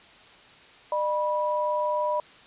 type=tone pair together; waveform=sine; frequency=604 / 978 Hz; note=D5 / B5; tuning=+48 / -17 cents; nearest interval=minor sixth; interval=835 cents; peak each=-26 dBFS; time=0.92-2.2 s; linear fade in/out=2 ms; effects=white hiss -51 dBFS RMS until 2.46 s + resampled to 8000 Hz